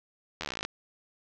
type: slowing click train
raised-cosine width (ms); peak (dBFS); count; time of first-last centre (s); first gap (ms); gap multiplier
0.2; -16; 16; 0.41-0.65; 12; 1.04
effects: low-pass 6000 Hz 12 dB/octave + 9-bit